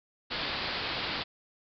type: low-pass noise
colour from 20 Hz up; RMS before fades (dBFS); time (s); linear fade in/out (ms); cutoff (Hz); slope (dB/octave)
white; -34; 0.3-1.24; 20; 4800; 96
effects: none